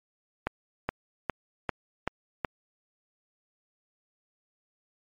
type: accelerating click train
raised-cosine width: 0.5 ms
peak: -12 dBFS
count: 6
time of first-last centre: 0.47-2.448 s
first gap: 420 ms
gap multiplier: 0.97
effects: MP3 64 kbps